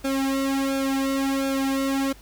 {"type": "tone with flanger", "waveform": "sawtooth", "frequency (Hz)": 271.1, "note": "C#4", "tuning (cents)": -38, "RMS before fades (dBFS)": -24, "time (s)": [0.04, 2.13], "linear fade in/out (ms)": 10, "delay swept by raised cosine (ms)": [1, 2.5], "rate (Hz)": 1.4, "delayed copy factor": -1, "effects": ["added 50 Hz sine -47 dBFS peak until 2.21 s", "pink hiss -51 dBFS RMS until 2.21 s"]}